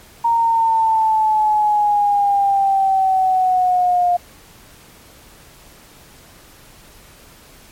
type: exponential sweep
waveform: sine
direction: down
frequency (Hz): 932.3 to 705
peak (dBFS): -12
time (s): 0.24-4.17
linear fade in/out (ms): 10
effects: pink hiss -45 dBFS RMS until 7.71 s + MP3 64 kbps